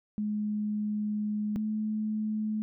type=tone pair in turn; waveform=sine; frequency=210.4 / 214.9 Hz; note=G#3 / A3; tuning=+23 / -41 cents; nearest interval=unison; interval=36 cents; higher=second; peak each=-28 dBFS; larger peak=neither; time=0.18-1.56 / 1.56-2.62 s; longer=first; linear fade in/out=0 ms; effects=none